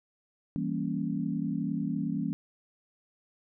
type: chord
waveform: sine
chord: E diminished seventh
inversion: none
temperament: equal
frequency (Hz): 164.81 / 196 / 233.1 / 277.2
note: E3 / G3 / Bb3 / Db4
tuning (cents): 0 / 0 / 0 / 0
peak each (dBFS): -34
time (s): 0.56-2.33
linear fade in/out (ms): 0
effects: none